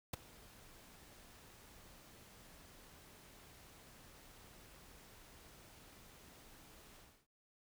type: noise with ADSR envelope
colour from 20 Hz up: pink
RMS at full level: -38 dBFS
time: 0.13-7.27 s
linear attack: 7 ms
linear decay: 10 ms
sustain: -22 dB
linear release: 300 ms
effects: none